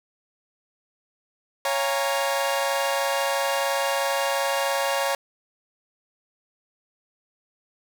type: chord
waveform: sawtooth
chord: Bb minor seventh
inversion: first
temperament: equal with one note detuned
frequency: 554.4 / 698.5 / 820.1 / 932.3 Hz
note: Db5 / F5 / Ab5 / Bb5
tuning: 0 / 0 / -22 / 0 cents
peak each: -21 / -27 / -27 / -25 dBFS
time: 1.65-5.15 s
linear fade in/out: 2 ms
effects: none